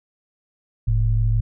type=tone pair together; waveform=sine; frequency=43.68 / 110 Hz; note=F1 / A2; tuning=+1 / 0 cents; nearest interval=octave + major third; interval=1599 cents; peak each=-19 / -18 dBFS; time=0.87-1.41 s; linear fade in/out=10 ms; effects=none